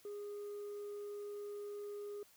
sine tone, 411 Hz, G#4, 18 cents flat, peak -40 dBFS, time 0.05-2.23 s, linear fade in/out 2 ms, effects tanh soft clip ceiling -42 dBFS + white hiss -66 dBFS RMS until 2.36 s

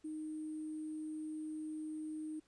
sine tone with sample-and-hold, 309.9 Hz, D#4, 7 cents flat, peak -40 dBFS, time 0.04-2.4 s, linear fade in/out 10 ms, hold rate 8820 Hz, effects pink hiss -74 dBFS RMS until 2.47 s + resampled to 22050 Hz

